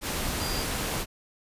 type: tone in noise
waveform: sine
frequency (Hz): 4783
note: D8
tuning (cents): +31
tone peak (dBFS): -35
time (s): 0.38-0.66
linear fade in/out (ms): 50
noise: pink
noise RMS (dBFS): -30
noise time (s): 0.01-1.06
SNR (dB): -8
effects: resampled to 32000 Hz